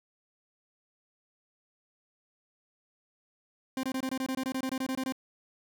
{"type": "tone bursts", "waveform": "40% pulse", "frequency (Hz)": 262.1, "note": "C4", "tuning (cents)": 3, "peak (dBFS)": -29, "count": 16, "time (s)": [3.77, 5.123], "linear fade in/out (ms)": 2, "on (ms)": 63, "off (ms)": 23, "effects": []}